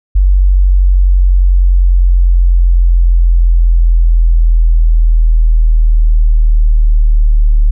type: exponential sweep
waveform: sine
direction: down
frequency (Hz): 47.13 to 37.36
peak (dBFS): -4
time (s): 0.15-7.71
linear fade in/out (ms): 10
effects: none